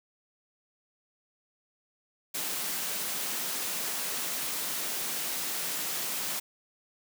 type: high-pass noise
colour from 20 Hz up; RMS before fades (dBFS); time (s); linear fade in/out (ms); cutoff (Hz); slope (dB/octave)
white; -33; 2.34-6.4; 10; 140; 48
effects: none